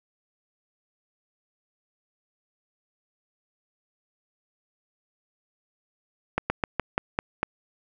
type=slowing click train; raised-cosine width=0.5 ms; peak=-8 dBFS; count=7; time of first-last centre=6.38-7.43 s; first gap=120 ms; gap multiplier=1.15; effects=none